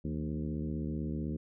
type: harmonic tone with a mistuned harmonic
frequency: 75.7 Hz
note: D#2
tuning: 47 cents flat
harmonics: 1 / 2 / 3 / 4 / 5 / 6 / 7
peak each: -39 / -37 / -38 / -41 / -46 / -51 / -53 dBFS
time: 0.04-1.37 s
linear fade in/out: 10 ms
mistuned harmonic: 2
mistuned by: +82 cents
effects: none